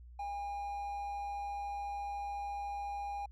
triangle tone with amplitude modulation, 810 Hz, G#5, 43 cents flat, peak -34 dBFS, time 0.19-3.26 s, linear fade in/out 5 ms, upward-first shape sine, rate 166 Hz, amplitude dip 25%, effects added 60 Hz sine -50 dBFS peak until 3.31 s

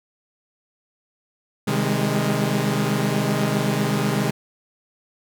sawtooth chord, Ab major seventh, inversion first, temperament equal with one note detuned, 130.81 / 155.56 / 199.77 / 207.7 Hz, C3 / Eb3 / G3 / Ab3, 0 / 0 / +33 / 0 cents, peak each -21 / -21 / -23 / -20 dBFS, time 1.67-4.31 s, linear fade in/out 10 ms, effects none

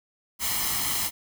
white noise with comb filter, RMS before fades -27 dBFS, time 0.39-1.11 s, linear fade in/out 50 ms, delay 0.97 ms, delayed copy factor +0.65, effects none

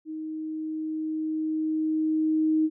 sine tone with level ramp, 313.4 Hz, D#4, 13 cents sharp, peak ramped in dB -32 to -19 dBFS, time 0.05-2.7 s, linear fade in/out 50 ms, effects none

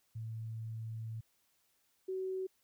sine tone pair in turn, 112 / 376.7 Hz, A2 / F#4, +31 / +31 cents, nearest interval octave + major sixth, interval 2100 cents, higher second, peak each -39 / -35 dBFS, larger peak second, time 0.15-1.21 / 2.08-2.47 s, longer first, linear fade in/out 10 ms, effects white hiss -75 dBFS RMS until 2.63 s

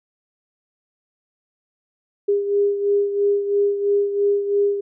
sine beating tone pair, 404.3 / 407.3 Hz, G#4 / G#4, -46 / -34 cents, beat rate 3 Hz, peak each -17 / -24 dBFS, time 2.28-4.81 s, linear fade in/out 10 ms, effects none

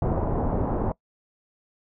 pink low-pass noise, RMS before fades -25 dBFS, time 0.02-0.92 s, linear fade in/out 2 ms, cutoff 900 Hz, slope 24 dB/octave, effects noise-tail reverb RT60 0.1 s tail -22 dB re dry

